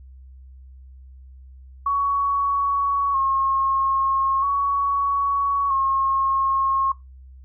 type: tone with vibrato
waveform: sine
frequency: 1100 Hz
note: C#6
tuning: 14 cents flat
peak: -18 dBFS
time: 1.86-6.92 s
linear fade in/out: 5 ms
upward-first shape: square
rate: 0.39 Hz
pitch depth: 31 cents each way
effects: noise-tail reverb RT60 0.2 s tail -18 dB re dry + added 65 Hz sine -41 dBFS peak until 7.44 s